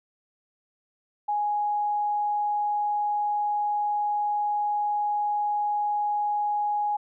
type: tone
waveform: sine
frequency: 831 Hz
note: G#5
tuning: 1 cent sharp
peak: -23 dBFS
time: 1.28-6.97 s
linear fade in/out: 10 ms
effects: none